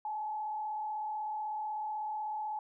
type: tone with frequency modulation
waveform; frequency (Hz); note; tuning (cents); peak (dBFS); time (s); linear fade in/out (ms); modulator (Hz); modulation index
sine; 854; G#5; +48; -34; 0.05-2.59; 2; 36.1; 0.54
effects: none